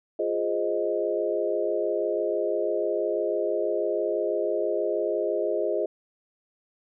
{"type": "chord", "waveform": "sine", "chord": "F minor seventh", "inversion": "none", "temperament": "equal", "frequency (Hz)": [349.2, 415.3, 523.3, 622.3], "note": ["F4", "Ab4", "C5", "Eb5"], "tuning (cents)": [0, 0, 0, 0], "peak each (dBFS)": [-30, -28, -31, -28], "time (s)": [0.19, 5.86], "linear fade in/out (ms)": 5, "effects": []}